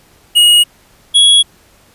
square tone pair in turn, 2884 / 3340 Hz, F#7 / G#7, -45 / +9 cents, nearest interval minor third, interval 254 cents, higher second, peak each -5 dBFS, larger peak neither, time 0.35-0.64 / 1.14-1.43 s, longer neither, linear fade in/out 20 ms, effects pink hiss -48 dBFS RMS until 1.94 s + resampled to 32000 Hz

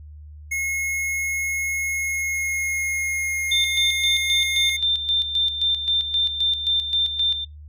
square tone with pitch glide, 2168 to 2141 Hz, C#7 to C7, -39 to +39 cents, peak -23 dBFS, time 0.51-4.77 s, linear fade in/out 10 ms, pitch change -22 cents, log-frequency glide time 1.81-3.42 s
sine tone with tremolo, 3583 Hz, A7, 31 cents sharp, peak -17 dBFS, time 3.51-7.45 s, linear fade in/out 10 ms, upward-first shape square, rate 3.8 Hz, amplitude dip 60%
effects noise-tail reverb RT60 0.2 s tail -24 dB re dry + added 75 Hz sine -38 dBFS peak until 7.68 s

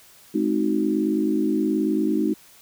sine chord, Ab dominant seventh, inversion none, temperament equal with one note detuned, 212.5 / 261.6 / 311.1 / 370 Hz, Ab3 / C4 / Eb4 / Gb4, +40 / 0 / 0 / 0 cents, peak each -25 / -27 / -22 / -27 dBFS, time 0.34-2.34 s, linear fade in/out 10 ms, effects white hiss -51 dBFS RMS until 2.61 s

